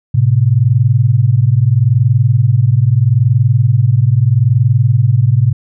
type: tone pair together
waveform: sine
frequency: 109.22 / 130 Hz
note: A2 / C3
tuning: -12 / -11 cents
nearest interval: minor third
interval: 301 cents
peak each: -10 dBFS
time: 0.14-5.53 s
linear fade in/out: 10 ms
effects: none